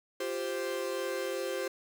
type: chord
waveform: 45% pulse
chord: F suspended second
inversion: none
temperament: equal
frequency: 349.2 / 392 / 523.3 Hz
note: F4 / G4 / C5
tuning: 0 / 0 / 0 cents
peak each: -39 / -37 / -35 dBFS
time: 0.2-1.68 s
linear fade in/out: 5 ms
effects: none